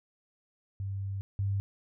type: tone pair in turn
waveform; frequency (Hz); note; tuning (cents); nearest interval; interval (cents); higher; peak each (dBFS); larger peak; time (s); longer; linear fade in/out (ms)
sine; 98 / 98.97; G2 / G2; 0 / +17; unison; 17; second; -32 / -27; second; 0.8-1.21 / 1.39-1.6; first; 0
effects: none